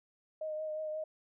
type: tone with vibrato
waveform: sine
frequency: 620 Hz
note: D#5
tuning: 6 cents flat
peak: -35 dBFS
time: 0.41-1.04 s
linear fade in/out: 5 ms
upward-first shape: triangle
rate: 5.6 Hz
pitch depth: 25 cents each way
effects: none